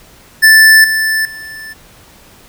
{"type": "tone with level steps", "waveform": "square", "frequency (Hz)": 1760, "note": "A6", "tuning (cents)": 0, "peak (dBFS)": [-3, -12, -27], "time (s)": [0.42, 1.74], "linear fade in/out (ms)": 20, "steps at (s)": [0.84, 1.25], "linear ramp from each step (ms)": 2, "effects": ["pink hiss -42 dBFS RMS until 2.48 s"]}